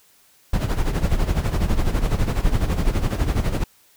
brown noise with tremolo, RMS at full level -17 dBFS, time 0.53-3.64 s, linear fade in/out 5 ms, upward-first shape sine, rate 12 Hz, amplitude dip 70%, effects white hiss -56 dBFS RMS until 3.96 s

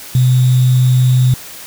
sine tone with sample-and-hold, 127 Hz, B2, 49 cents sharp, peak -7 dBFS, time 0.15-1.34 s, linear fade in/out 2 ms, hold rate 3675 Hz, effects white hiss -32 dBFS RMS until 1.66 s

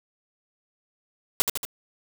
white noise with echo, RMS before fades -20 dBFS, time 1.4-1.42 s, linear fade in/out 0 ms, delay 77 ms, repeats 3, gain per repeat -4 dB, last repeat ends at 1.651 s, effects none

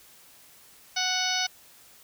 harmonic tone, 740 Hz, F#5, in tune, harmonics 1 / 2 / 3 / 4 / 5 / 6 / 7 / 8, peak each -33 / -33 / -33 / -33 / -33 / -33 / -33 / -33 dBFS, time 0.96-1.47 s, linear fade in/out 10 ms, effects white hiss -54 dBFS RMS until 2.03 s

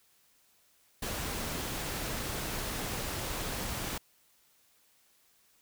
pink noise, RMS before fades -36 dBFS, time 1.02-3.98 s, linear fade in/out 5 ms, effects white hiss -67 dBFS RMS until 5.61 s

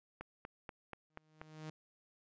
click train, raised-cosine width 0.5 ms, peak -30 dBFS, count 6, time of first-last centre 0.21-1.415 s, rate 4.15 Hz
sawtooth tone with exponential growth, 155.7 Hz, D#3, 2 cents sharp, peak -39 dBFS, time 1.1-1.7 s, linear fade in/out 2 ms, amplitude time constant 130 ms
effects resampled to 16000 Hz

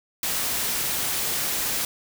white noise, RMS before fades -26 dBFS, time 0.23-1.85 s, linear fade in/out 2 ms, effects none

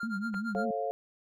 triangle tone with tremolo, 1396.9 Hz, F6, in tune, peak -31 dBFS, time 0-0.66 s, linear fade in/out 5 ms, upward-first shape sine, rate 8.7 Hz, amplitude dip 95%
sine tone with vibrato, 211.2 Hz, G#3, 29 cents sharp, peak -32 dBFS, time 0.03-0.71 s, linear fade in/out 2 ms, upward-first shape triangle, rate 5.2 Hz, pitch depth 180 cents each way
clicks, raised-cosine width 0.5 ms, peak -30 / -30 dBFS, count 2, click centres 0.341 / 0.345 s
sine chord, A augmented, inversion none, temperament equal with one note detuned, 440 / 545.2 / 698.5 Hz, A4 / C#5 / E#5, 0 / -29 / 0 cents, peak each -35 / -35 / -33 dBFS, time 0.55-0.91 s, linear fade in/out 0 ms
effects none

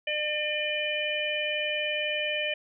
harmonic tone, 602 Hz, D5, 43 cents sharp, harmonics 1 / 3 / 4 / 5, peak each -32 / -35 / -31 / -32 dBFS, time 0.07-2.54 s, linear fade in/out 5 ms, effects none

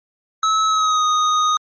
square tone with pitch glide, 1295 to 1243.7 Hz, E6 to D#6, -31 to -1 cents, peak -15 dBFS, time 0.43-1.57 s, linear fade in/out 2 ms, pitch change -70 cents, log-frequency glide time 0.66-1.05 s, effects MP3 32 kbps

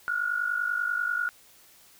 sine tone pair together, 1400 / 1450.2 Hz, F6 / F#6, +4 / -35 cents, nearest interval minor second, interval 61 cents, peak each -30 / -27 dBFS, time 0.08-1.29 s, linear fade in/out 0 ms, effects white hiss -56 dBFS RMS until 1.99 s

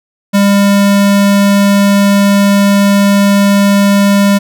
square tone, 200.4 Hz, G3, 38 cents sharp, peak -6 dBFS, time 0.33-4.39 s, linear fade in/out 20 ms, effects none

